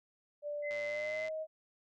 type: tone with pitch glide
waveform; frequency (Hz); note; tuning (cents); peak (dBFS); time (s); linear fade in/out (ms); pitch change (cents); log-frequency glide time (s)
sine; 587.3 to 629.5; D5 to D#5; 0 to +20; -36; 0.42-1.47; 50; +120; 0.86-1.24
type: tone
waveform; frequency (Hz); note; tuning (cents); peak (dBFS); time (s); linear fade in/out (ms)
sine; 2050; C7; -36; -39; 0.62-1.3; 50
type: click train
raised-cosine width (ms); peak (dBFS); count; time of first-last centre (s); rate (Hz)
0.2; -33; 64; 0.71-1.283; 110
effects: Opus 48 kbps